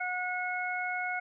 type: harmonic tone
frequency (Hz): 728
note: F#5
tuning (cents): -28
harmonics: 1 / 2 / 3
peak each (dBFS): -35 / -35 / -35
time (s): 0-1.2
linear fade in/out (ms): 10
effects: none